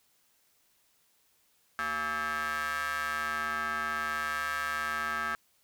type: ring-modulated tone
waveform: 30% pulse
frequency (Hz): 152.6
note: D#3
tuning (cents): -33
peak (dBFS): -25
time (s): 1.79-5.35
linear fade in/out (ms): 0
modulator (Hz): 1450
effects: white hiss -69 dBFS RMS until 5.63 s